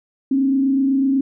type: tone with frequency modulation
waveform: sine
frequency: 270.2 Hz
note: C#4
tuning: 44 cents flat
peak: -14 dBFS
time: 0.31-1.21 s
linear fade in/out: 5 ms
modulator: 28 Hz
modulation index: 0.43
effects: none